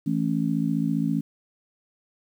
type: chord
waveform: sine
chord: A major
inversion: second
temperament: just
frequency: 165 / 220 / 275 Hz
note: E3 / A3 / C#4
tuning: +2 / 0 / -14 cents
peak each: -26 dBFS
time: 0.06-1.21 s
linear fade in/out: 10 ms
effects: 9-bit